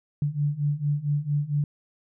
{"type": "beating tone pair", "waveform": "sine", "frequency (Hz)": [143.6, 148], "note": ["D3", "D3"], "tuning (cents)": [-39, 14], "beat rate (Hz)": 4.4, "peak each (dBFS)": [-27, -25], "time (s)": [0.22, 1.64], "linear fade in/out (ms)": 2, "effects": []}